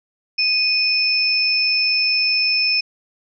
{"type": "tone pair together", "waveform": "sine", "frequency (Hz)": [2489, 5274], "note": ["D#7", "E8"], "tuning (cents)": [0, 0], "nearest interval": "octave + minor second", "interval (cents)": 1300, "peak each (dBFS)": [-19, -17], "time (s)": [0.38, 2.81], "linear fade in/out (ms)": 10, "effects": []}